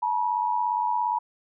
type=tone pair together; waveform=sine; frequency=865.7 / 963 Hz; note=A5 / B5; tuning=-28 / -44 cents; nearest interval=major second; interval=184 cents; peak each=-27 / -24 dBFS; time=0.02-1.19 s; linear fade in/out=10 ms; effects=none